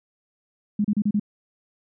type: tone bursts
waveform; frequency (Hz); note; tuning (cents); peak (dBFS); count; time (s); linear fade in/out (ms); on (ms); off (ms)
sine; 207.6; G#3; 0; -18; 5; 0.79-1.197; 5; 55; 33
effects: none